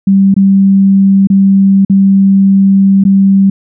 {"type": "tone with dropouts", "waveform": "sine", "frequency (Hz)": 195, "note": "G3", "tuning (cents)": -9, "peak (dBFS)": -3, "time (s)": [0.07, 3.5], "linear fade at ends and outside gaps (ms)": 5, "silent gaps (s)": [[0.342, 0.364], [1.272, 1.3], [1.85, 1.897], [3.039, 3.05]], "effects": []}